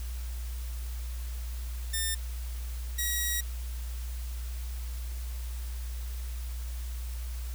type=tone pair in turn; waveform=5% pulse; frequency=1800 / 1909.7 Hz; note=A6 / A#6; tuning=+39 / +41 cents; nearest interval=minor second; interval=102 cents; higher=second; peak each=-18 dBFS; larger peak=neither; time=1.93-2.15 / 2.98-3.41 s; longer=second; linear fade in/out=10 ms; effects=added 60 Hz sine -33 dBFS peak until 7.54 s + white hiss -49 dBFS RMS until 7.54 s